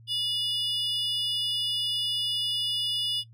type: tone cluster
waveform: triangle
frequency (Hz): 2911 / 3479 / 4964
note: F#7 / A7 / D#8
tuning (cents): -29 / -20 / -5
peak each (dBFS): -29 / -28 / -34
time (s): 0.07-3.24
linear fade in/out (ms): 50
effects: noise-tail reverb RT60 0.1 s tail -19 dB re dry + added 114 Hz sine -49 dBFS peak until 3.33 s